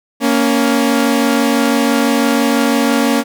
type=tone pair together; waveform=sawtooth; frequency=233.1 / 279.1 Hz; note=A#3 / C#4; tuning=0 / +12 cents; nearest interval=minor third; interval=312 cents; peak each=-10 dBFS; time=0.2-3.24 s; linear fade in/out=50 ms; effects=none